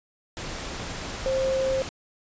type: tone in noise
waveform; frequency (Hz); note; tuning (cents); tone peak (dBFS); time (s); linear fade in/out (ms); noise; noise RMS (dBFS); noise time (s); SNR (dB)
sine; 529; C5; +19; -22; 1.26-1.82; 0; pink; -34; 0.37-1.89; +9
effects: resampled to 16000 Hz